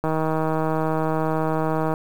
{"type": "click train", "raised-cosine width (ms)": 1, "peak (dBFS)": -10, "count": 301, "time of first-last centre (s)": [0.04, 1.939], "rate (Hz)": 158, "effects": ["7-bit"]}